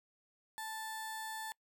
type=tone with notch filter; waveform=15% pulse; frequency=880 Hz; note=A5; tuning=in tune; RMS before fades=-43 dBFS; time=0.58-1.52 s; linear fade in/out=0 ms; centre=2700 Hz; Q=1.4; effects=noise-tail reverb RT60 0.1 s tail -24 dB re dry